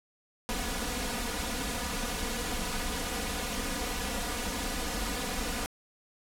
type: noise with comb filter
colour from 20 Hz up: pink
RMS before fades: -33 dBFS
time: 0.49-5.66 s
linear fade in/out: 0 ms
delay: 4.1 ms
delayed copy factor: +0.95
effects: low-pass 12000 Hz 12 dB/octave